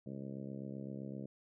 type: harmonic tone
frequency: 67.8 Hz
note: C#2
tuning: 38 cents flat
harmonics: 2 / 3 / 4 / 5 / 6 / 7 / 8 / 9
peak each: -47 / -45 / -50 / -52 / -57 / -55 / -55 / -58 dBFS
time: 0.06-1.26 s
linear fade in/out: 5 ms
effects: none